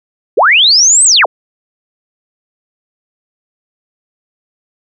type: linear two-way sweep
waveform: sine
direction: up then down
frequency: 311.1 to 8372 to 311.1 Hz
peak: -4 dBFS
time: 0.37-1.26 s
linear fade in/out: 10 ms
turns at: 1.04 s
effects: none